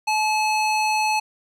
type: tone with band-pass filter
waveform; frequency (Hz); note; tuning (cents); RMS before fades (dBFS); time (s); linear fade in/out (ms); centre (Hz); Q
square; 860; A5; -40; -21; 0.07-1.2; 10; 2700; 0.52
effects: none